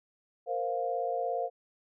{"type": "chord", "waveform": "sine", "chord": "Bb suspended second", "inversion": "none", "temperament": "equal with one note detuned", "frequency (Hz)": [466.2, 523.3, 700.5], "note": ["Bb4", "C5", "F5"], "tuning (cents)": [0, 0, 5], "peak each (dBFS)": [-35, -34, -32], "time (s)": [0.46, 1.5], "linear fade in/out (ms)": 50, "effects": []}